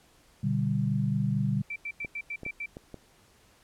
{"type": "chord", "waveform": "sine", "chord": "G major", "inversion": "first", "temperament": "just", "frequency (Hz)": [122.5, 147, 196], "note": ["B2", "D3", "G3"], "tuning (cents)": [-14, 2, 0], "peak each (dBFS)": -29, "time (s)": [0.43, 1.62], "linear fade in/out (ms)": 10}
{"type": "tone bursts", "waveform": "sine", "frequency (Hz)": 2334, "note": "D7", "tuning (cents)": -11, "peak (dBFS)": -32, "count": 7, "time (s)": [1.7, 2.66], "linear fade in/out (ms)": 5, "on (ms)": 60, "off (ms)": 90}
{"type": "clicks", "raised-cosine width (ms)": 2, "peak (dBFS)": -27, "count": 5, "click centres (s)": [2.048, 2.433, 2.464, 2.769, 2.943]}
{"effects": ["pink hiss -61 dBFS RMS until 3.63 s", "low-pass 12000 Hz 12 dB/octave"]}